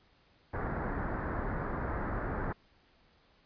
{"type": "low-pass noise", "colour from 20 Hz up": "pink", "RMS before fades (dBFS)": -35, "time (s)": [0.53, 2.53], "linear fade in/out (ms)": 10, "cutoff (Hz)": 1800, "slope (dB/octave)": 48, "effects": ["pink hiss -66 dBFS RMS until 3.45 s", "resampled to 11025 Hz"]}